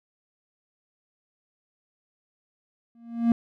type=tone with exponential growth; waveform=triangle; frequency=233.1 Hz; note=A#3; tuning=in tune; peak=-12 dBFS; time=2.95-3.32 s; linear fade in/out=2 ms; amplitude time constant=79 ms; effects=none